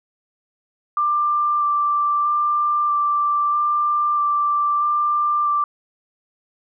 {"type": "tone with vibrato", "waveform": "sine", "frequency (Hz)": 1181, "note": "D6", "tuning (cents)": 9, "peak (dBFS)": -16, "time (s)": [0.97, 5.64], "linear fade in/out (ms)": 2, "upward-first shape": "square", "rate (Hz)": 0.78, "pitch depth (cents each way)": 9, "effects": []}